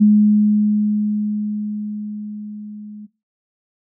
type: tone with level ramp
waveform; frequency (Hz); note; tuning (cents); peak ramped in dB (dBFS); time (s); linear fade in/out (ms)
sine; 210; G#3; +19; -7 to -32; 0-3.07; 20
effects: noise-tail reverb RT60 0.3 s tail -22 dB re dry